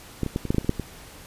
clicks, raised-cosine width 3 ms, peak -11 / -15 / -11 / -17 / -8 / -12 / -7 / -30 / -21 / -6 / -14 dBFS, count 11, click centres 0.233 / 0.263 / 0.361 / 0.453 / 0.505 / 0.546 / 0.583 / 0.613 / 0.646 / 0.694 / 0.797 s, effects pink hiss -45 dBFS RMS until 1.26 s + resampled to 32000 Hz

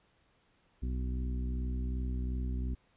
harmonic tone with a mistuned harmonic, 62.7 Hz, B1, 27 cents sharp, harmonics 1 / 2 / 3 / 4 / 5 / 6, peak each -32 / -43 / -45 / -43 / -55 / -53 dBFS, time 0.82-2.75 s, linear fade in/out 10 ms, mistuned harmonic 1, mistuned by -18 cents, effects pink hiss -70 dBFS RMS until 2.96 s + resampled to 8000 Hz

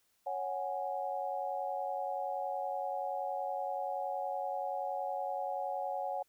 sine chord, C# suspended fourth, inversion none, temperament equal, 554.4 / 740 / 830.6 Hz, C#5 / F#5 / G#5, 0 / 0 / 0 cents, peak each -39 / -37 / -39 dBFS, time 0.26-6.23 s, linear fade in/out 10 ms, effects white hiss -74 dBFS RMS until 6.28 s

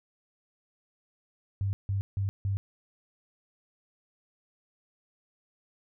sine tone bursts, 98.5 Hz, G2, 9 cents sharp, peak -26 dBFS, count 4, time 1.61-2.57 s, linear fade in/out 0 ms, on 120 ms, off 160 ms, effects none

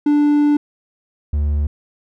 triangle tone pair in turn, 293.7 / 73.42 Hz, D4 / D2, 0 / 0 cents, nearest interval 2 octaves, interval 2400 cents, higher first, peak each -9 / -13 dBFS, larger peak first, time 0.06-0.57 / 1.33-1.67 s, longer first, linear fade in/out 5 ms, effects none

